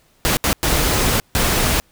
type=noise bursts at uneven times; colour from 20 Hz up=pink; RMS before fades=-17 dBFS; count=4; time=0.25-0.37 / 0.44-0.53 / 0.63-1.2 / 1.35-1.8 s; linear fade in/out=0 ms; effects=pink hiss -57 dBFS RMS until 1.91 s